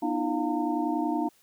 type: tone cluster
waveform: sine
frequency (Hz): 244.8 / 304.6 / 335.3 / 703 / 909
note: B3 / D#4 / E4 / F5 / A#5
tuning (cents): -15 / -37 / +30 / +11 / -44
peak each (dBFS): -33 / -28 / -33 / -33 / -33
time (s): 0.02-1.29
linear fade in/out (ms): 10
effects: white hiss -63 dBFS RMS until 1.42 s